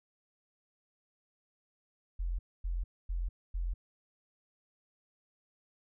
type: tone bursts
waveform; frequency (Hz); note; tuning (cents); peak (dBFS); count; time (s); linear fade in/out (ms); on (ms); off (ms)
sine; 43.41; F1; -10; -31; 4; 2.19-3.74; 10; 200; 250
effects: none